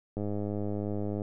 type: click train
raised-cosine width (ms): 2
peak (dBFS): -21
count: 109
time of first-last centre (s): 0.17-1.219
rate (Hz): 103
effects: none